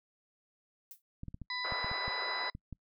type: noise with exponential decay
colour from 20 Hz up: violet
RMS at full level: -44 dBFS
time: 0.91-1.02 s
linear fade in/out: 1 ms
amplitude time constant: 22 ms
type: clicks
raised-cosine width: 5 ms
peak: -30 dBFS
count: 10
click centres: 1.234 / 1.283 / 1.344 / 1.417 / 1.723 / 1.845 / 1.915 / 2.08 / 2.551 / 2.727 s
type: harmonic tone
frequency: 996 Hz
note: B5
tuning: 14 cents sharp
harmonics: 1 / 2 / 4 / 5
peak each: -42 / -38 / -40 / -44 dBFS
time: 1.5-2.5 s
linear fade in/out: 2 ms
type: band-pass noise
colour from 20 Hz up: white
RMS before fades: -41 dBFS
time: 1.64-2.5 s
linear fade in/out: 10 ms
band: 440 to 1600 Hz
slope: 24 dB/octave
effects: noise-tail reverb RT60 0.1 s tail -26 dB re dry